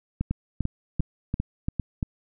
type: two click trains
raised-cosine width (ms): 5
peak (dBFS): -13 / -13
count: 6 / 5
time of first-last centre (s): 0.31-2.028 / 0.21-1.797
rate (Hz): 2.91 / 2.52
effects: none